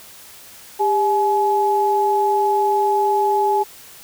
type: tone pair together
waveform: sine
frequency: 400.2 / 848 Hz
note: G4 / G#5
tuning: +36 / +36 cents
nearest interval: octave + minor second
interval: 1300 cents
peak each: -19 / -16 dBFS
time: 0.79-3.64 s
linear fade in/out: 20 ms
effects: white hiss -42 dBFS RMS until 4.03 s